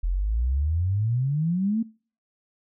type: exponential sweep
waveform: sine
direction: up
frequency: 41.2 to 233.1 Hz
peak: -21 dBFS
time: 0.03-1.83 s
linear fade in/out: 10 ms
effects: noise-tail reverb RT60 0.4 s tail -22 dB re dry